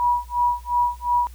sine tone with tremolo, 969 Hz, B5, 33 cents flat, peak -15 dBFS, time 0-1.27 s, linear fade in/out 0 ms, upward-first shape sine, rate 2.8 Hz, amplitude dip 100%, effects added 60 Hz sine -38 dBFS peak until 1.34 s + white hiss -53 dBFS RMS until 1.34 s

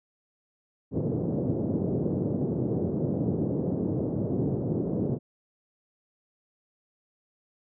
pink band-pass noise, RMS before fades -28 dBFS, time 0.91-5.19 s, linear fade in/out 50 ms, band 110 to 470 Hz, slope 24 dB/octave, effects none

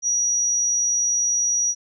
sine tone, 5790 Hz, F#8, 38 cents flat, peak -18 dBFS, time 0.02-1.75 s, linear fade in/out 50 ms, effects none

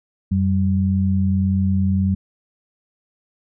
sine tone pair together, 90.9 / 192.6 Hz, F#2 / G3, -30 / -30 cents, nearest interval octave + minor second, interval 1300 cents, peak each -18 dBFS, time 0.31-2.15 s, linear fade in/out 10 ms, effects none

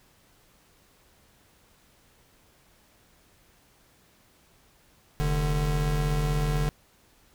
square tone pair together, 44.23 / 148.9 Hz, F1 / D3, +23 / +24 cents, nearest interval octave + major sixth, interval 2101 cents, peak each -27 dBFS, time 5.2-6.69 s, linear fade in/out 0 ms, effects pink hiss -61 dBFS RMS until 7.34 s

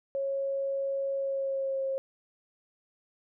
sine tone with pitch glide, 548 to 537.3 Hz, C#5 to C5, -20 to +46 cents, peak -28 dBFS, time 0.15-1.98 s, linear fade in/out 0 ms, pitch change -34 cents, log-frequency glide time 1.15-1.84 s, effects none

